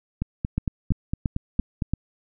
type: two click trains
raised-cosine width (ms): 5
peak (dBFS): -10 / -12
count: 5 / 8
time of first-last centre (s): 0.58-1.936 / 0.22-1.822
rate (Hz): 2.95 / 4.37
effects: none